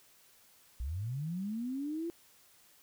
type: linear sweep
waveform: sine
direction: up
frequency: 55 to 344.4 Hz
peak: -34 dBFS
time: 0.8-2.1 s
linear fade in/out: 0 ms
effects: white hiss -63 dBFS RMS until 2.82 s